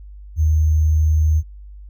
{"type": "tone with sample-and-hold", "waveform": "sine", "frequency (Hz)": 78, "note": "D#2", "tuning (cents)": 5, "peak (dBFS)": -12, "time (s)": [0.36, 1.43], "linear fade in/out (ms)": 50, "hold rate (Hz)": 6300, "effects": ["added 50 Hz sine -35 dBFS peak until 1.89 s"]}